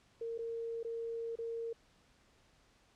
sine tone with dropouts, 460 Hz, A#4, 23 cents flat, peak -37 dBFS, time 0.21-1.73 s, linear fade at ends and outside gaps 5 ms, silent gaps 0.379-0.388 / 0.831-0.847 / 1.356-1.386 s, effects pink hiss -68 dBFS RMS until 2.95 s + low-pass 7000 Hz 12 dB/octave

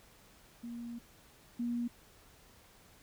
sine tone pair in turn, 236 / 238.5 Hz, A#3 / A#3, +22 / +40 cents, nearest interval unison, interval 18 cents, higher second, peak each -40 / -32 dBFS, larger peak second, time 0.63-0.99 / 1.59-1.88 s, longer first, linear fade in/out 10 ms, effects pink hiss -61 dBFS RMS until 3.02 s

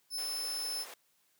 sawtooth tone, 5260 Hz, E8, 5 cents flat, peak -32 dBFS, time 0.1-0.86 s, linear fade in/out 50 ms
pink high-pass noise, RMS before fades -49 dBFS, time 0.18-0.94 s, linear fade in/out 2 ms, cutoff 420 Hz, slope 24 dB/octave
effects white hiss -72 dBFS RMS until 1.39 s + high-pass 100 Hz 12 dB/octave

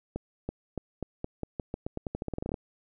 accelerating click train, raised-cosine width 2 ms, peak -19 dBFS, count 21, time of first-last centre 0.16-2.542 s, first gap 330 ms, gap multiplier 0.87, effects none

